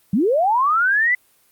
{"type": "linear sweep", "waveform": "sine", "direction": "up", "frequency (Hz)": [168.2, 2027], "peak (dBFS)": -14, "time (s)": [0.13, 1.15], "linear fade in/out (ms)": 5, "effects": ["white hiss -58 dBFS RMS until 1.51 s", "Opus 32 kbps"]}